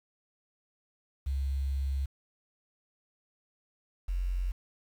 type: tone pair in turn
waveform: sine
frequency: 68.2 / 45.14 Hz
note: C#2 / F#1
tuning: -28 / -42 cents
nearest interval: perfect fifth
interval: 714 cents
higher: first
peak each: -28 dBFS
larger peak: neither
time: 1.26-2.06 / 4.08-4.52 s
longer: first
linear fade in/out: 10 ms
effects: 9-bit